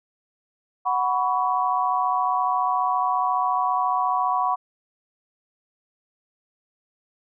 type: chord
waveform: sine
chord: F# suspended fourth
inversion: none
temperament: equal with one note detuned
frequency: 740 / 987.8 / 1122.3 Hz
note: F#5 / B5 / C#6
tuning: 0 / 0 / +21 cents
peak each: -24 dBFS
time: 0.85-4.56 s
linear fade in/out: 20 ms
effects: none